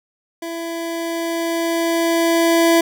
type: tone with level ramp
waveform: 25% pulse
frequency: 333.8 Hz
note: E4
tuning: 22 cents sharp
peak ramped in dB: -22 to -7 dBFS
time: 0.42-2.81 s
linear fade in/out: 5 ms
effects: none